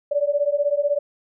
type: beating tone pair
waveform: sine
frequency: 570 / 586 Hz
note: C#5 / D5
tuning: +48 / -4 cents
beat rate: 16 Hz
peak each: -21 dBFS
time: 0.11-0.99 s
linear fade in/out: 10 ms
effects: none